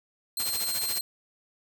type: tone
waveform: 15% pulse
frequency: 4170 Hz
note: C8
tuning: 7 cents flat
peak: -22 dBFS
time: 0.37-1.01 s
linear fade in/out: 2 ms
type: noise with tremolo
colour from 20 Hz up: white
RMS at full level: -32 dBFS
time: 0.39-0.99 s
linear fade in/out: 10 ms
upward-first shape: sine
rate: 14 Hz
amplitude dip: 75%
effects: none